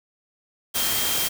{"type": "tone in noise", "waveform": "sine", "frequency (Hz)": 3191, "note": "G7", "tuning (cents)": 30, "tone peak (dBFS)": -30, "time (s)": [0.74, 1.29], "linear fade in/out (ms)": 20, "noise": "white", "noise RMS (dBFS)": -24, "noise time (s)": [0.74, 1.29], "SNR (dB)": -9, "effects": []}